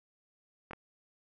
clicks, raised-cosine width 0.5 ms, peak -27 / -27 dBFS, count 2, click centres 0.71 / 0.733 s, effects none

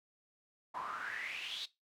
pink noise with band-pass filter sweep, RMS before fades -42 dBFS, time 0.74-1.66 s, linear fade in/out 10 ms, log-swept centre 930 to 4000 Hz, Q 7.5, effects noise-tail reverb RT60 0.2 s tail -18 dB re dry

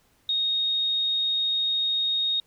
sine tone, 3727 Hz, A#7, 1 cent flat, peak -22 dBFS, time 0.29-2.4 s, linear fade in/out 2 ms, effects pink hiss -64 dBFS RMS until 2.46 s

